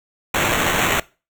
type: noise with sample-and-hold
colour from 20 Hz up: white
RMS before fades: -19 dBFS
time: 0.34-1 s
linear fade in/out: 5 ms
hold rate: 4900 Hz
effects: noise-tail reverb RT60 0.3 s tail -21 dB re dry